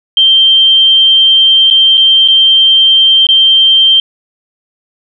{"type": "tone with dropouts", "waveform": "sine", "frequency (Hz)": 3145, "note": "G7", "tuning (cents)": 5, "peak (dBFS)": -3, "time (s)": [0.17, 4], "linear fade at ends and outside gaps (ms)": 2, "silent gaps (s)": [[1.702, 1.709], [1.973, 1.977], [2.278, 2.284], [3.268, 3.288]], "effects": []}